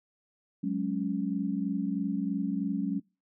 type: chord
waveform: sine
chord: F# suspended second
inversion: none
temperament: just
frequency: 185 / 208.1 / 277.5 Hz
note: F#3 / G#3 / C#4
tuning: 0 / +4 / +2 cents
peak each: -32 dBFS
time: 0.63-3 s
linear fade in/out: 10 ms
effects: noise-tail reverb RT60 0.3 s tail -25 dB re dry